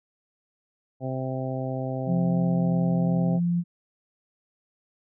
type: harmonic tone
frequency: 130.81 Hz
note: C3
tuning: in tune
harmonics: 1 / 2 / 3 / 4 / 5 / 6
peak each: -30 / -33 / -39 / -35 / -35 / -39 dBFS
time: 1-3.4 s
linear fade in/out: 50 ms
type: tone with pitch glide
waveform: sine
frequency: 174.61 to 173.2 Hz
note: F3 to F3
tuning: 0 to -14 cents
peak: -21 dBFS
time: 2.06-3.64 s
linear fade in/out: 50 ms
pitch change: -14 cents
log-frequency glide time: 2.34-2.8 s
effects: none